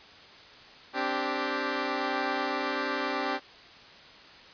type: chord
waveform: 10% pulse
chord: C suspended second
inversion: none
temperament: equal with one note detuned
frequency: 261.6 / 292 / 392 Hz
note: C4 / D4 / G4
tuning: 0 / -10 / 0 cents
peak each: -25 / -24 / -24 dBFS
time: 0.93-3.4 s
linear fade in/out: 50 ms
effects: white hiss -50 dBFS RMS until 4.53 s + resampled to 11025 Hz